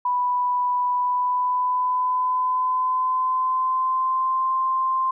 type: tone with pitch glide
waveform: sine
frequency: 987.8 to 1046.5 Hz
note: B5 to C6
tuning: 0 to 0 cents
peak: -19 dBFS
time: 0.05-5.11 s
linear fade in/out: 5 ms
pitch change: +100 cents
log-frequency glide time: 0.94-4.53 s
effects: none